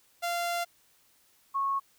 sawtooth / sine tone pair in turn, 692 / 1098.5 Hz, F5 / C#6, -16 / -16 cents, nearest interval minor sixth, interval 800 cents, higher second, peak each -25 / -26 dBFS, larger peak first, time 0.22-0.65 / 1.54-1.8 s, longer first, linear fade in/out 20 ms, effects white hiss -65 dBFS RMS until 1.98 s

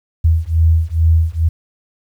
sine beating tone pair, 80.3 / 82.6 Hz, E2 / E2, -45 / +4 cents, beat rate 2.3 Hz, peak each -13 dBFS, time 0.24-1.49 s, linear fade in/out 10 ms, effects 8-bit

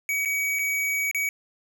square tone with dropouts, 2265 Hz, C#7, 37 cents sharp, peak -24 dBFS, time 0.09-1.29 s, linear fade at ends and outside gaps 1 ms, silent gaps 0.25-0.257 / 0.588-0.592 / 1.113-1.147 s, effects none

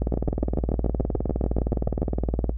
two click trains, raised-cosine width 2 ms, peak -10 / -11 dBFS, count 14 / 49, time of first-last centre 0.14-2.019 / 0.02-2.494 s, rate 6.92 / 19.4 Hz, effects noise-tail reverb RT60 0.1 s tail -17 dB re dry + added 57 Hz sine -26 dBFS peak until 2.57 s

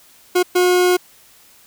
40% pulse tone bursts at uneven times, 360.5 Hz, F#4, 45 cents flat, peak -11 dBFS, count 2, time 0.35-0.43 / 0.55-0.97 s, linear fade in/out 10 ms, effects white hiss -49 dBFS RMS until 1.66 s

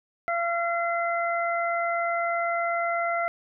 harmonic tone, 683 Hz, F5, 39 cents flat, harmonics 1 / 2 / 3, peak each -26 / -29 / -31 dBFS, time 0.28-3.28 s, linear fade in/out 0 ms, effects none

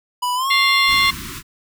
square tone with pitch glide, 987.8 to 1102.4 Hz, B5 to C#6, 0 to -10 cents, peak -19 dBFS, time 0.22-1.11 s, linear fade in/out 10 ms, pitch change +190 cents, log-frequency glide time 0.35-0.49 s
harmonic tone, 698.5 Hz, F5, in tune, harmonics 3 / 4 / 5 / 6, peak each -16 / -24 / -21 / -21 dBFS, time 0.5-1.11 s, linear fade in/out 10 ms
pink band-stop noise, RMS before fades -31 dBFS, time 0.86-1.43 s, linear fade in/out 50 ms, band 370 to 1000 Hz, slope 96 dB/octave
effects none

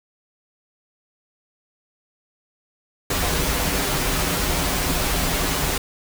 pink noise with comb filter, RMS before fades -22 dBFS, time 3.1-5.78 s, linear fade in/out 5 ms, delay 9.1 ms, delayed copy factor -0.7, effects none

